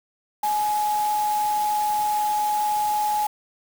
sine tone in noise, 841 Hz, G#5, 22 cents sharp, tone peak -20 dBFS, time 0.43-3.27 s, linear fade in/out 5 ms, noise white, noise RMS -35 dBFS, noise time 0.43-3.27 s, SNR +12 dB, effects none

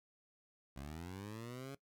15% pulse linear sweep, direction up, 65.41 to 140.3 Hz, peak -39 dBFS, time 0.76-1.75 s, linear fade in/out 5 ms, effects noise-tail reverb RT60 0.1 s tail -19 dB re dry

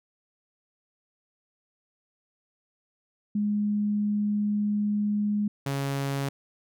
sine / sawtooth tone pair in turn, 207.7 / 138.5 Hz, G#3 / C#3, 0 / -1 cents, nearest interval perfect fifth, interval 701 cents, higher first, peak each -23 dBFS, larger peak neither, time 3.35-5.48 / 5.66-6.29 s, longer first, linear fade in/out 5 ms, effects none

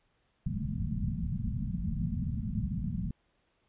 white low-pass noise, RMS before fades -33 dBFS, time 0.46-3.11 s, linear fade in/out 2 ms, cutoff 230 Hz, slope 96 dB/octave, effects pink hiss -73 dBFS RMS until 3.68 s + resampled to 8000 Hz

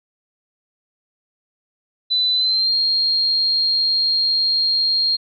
sine tone with pitch glide, 4000 to 4226 Hz, B7 to C8, +21 to +16 cents, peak -15 dBFS, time 2.1-5.17 s, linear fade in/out 20 ms, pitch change +95 cents, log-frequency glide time 2.34-2.75 s, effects none

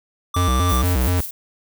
square tone, 1174.7 Hz, D6, in tune, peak -23 dBFS, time 0.34-0.82 s, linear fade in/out 5 ms
square tone with vibrato, 75.6 Hz, D#2, 49 cents flat, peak -17 dBFS, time 0.36-1.21 s, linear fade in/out 5 ms, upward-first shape square, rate 4.2 Hz, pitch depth 290 cents each way
violet noise with tremolo, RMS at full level -28 dBFS, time 0.69-1.31 s, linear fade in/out 5 ms, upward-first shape square, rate 6.2 Hz, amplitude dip 40%
effects none

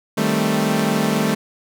sawtooth chord, A half-diminished seventh, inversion second, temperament equal, 155.56 / 196 / 220 / 261.6 Hz, Eb3 / G3 / A3 / C4, 0 / 0 / 0 / 0 cents, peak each -20 / -18 / -16 / -22 dBFS, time 0.17-1.35 s, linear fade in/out 10 ms, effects none

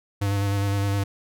square tone with vibrato, 99.9 Hz, G2, 33 cents sharp, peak -22 dBFS, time 0.21-1.04 s, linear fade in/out 10 ms, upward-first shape square, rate 9.7 Hz, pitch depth 17 cents each way, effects none

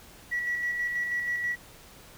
sine tone with tremolo, 1937 Hz, B6, 34 cents flat, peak -25 dBFS, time 0.31-1.56 s, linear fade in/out 20 ms, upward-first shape square, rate 6.2 Hz, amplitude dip 35%, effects tanh soft clip ceiling -21 dBFS + pink hiss -51 dBFS RMS until 2.17 s

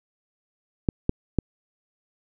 clicks, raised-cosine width 3 ms, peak -7 dBFS, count 3, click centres 0.888 / 1.094 / 1.387 s, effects none

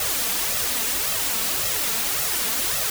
white noise with flanger, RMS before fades -24 dBFS, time 0-2.9 s, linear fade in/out 2 ms, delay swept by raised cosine 1.5 to 4.5 ms, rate 1.8 Hz, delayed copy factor +0.7, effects none

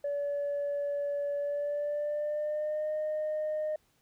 sine tone with pitch glide, 573 to 614.1 Hz, D5 to D#5, -43 to -23 cents, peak -28 dBFS, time 0.04-3.76 s, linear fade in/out 5 ms, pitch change +120 cents, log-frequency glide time 1.37-2.92 s, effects tanh soft clip ceiling -27 dBFS + pink hiss -70 dBFS RMS until 4.01 s

